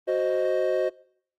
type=chord; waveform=triangle; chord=C diminished; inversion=second; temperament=equal; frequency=370 / 523.3 / 622.3 Hz; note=Gb4 / C5 / Eb5; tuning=0 / 0 / 0 cents; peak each=-24 dBFS; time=0.07-0.9 s; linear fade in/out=20 ms; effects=noise-tail reverb RT60 0.6 s tail -22 dB re dry + Opus 24 kbps